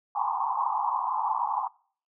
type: band-pass noise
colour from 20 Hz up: white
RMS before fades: -28 dBFS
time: 0.15-1.68 s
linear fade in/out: 10 ms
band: 790 to 1100 Hz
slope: 96 dB/octave
effects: noise-tail reverb RT60 0.5 s tail -24 dB re dry